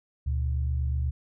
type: tone pair together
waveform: sine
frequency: 72.84 / 121.1 Hz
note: D2 / B2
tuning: -14 / -34 cents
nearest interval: major sixth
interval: 880 cents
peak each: -25 / -32 dBFS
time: 0.26-1.11 s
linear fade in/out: 10 ms
effects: none